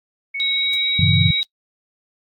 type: tone with pitch glide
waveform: sine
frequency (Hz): 2217 to 2256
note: C#7 to C#7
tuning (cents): 0 to +30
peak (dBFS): -23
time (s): 0.34-1.41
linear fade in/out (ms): 10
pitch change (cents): +30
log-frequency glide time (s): 0.5-0.82
type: tone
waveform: sine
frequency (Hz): 3829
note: A#7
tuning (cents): +46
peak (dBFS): -18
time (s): 0.4-1.43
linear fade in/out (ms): 0
type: noise with exponential decay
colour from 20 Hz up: white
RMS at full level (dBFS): -33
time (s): 0.73-0.81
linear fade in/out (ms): 5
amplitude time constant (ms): 17
type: chord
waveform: sine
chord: G diminished seventh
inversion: none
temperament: equal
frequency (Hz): 98 / 116.54 / 138.59 / 164.81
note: G2 / Bb2 / Db3 / Fb3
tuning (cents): 0 / 0 / 0 / 0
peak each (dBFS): -18 / -21 / -19 / -19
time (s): 0.99-1.31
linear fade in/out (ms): 5
effects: noise-tail reverb RT60 0.1 s tail -24 dB re dry + AAC 64 kbps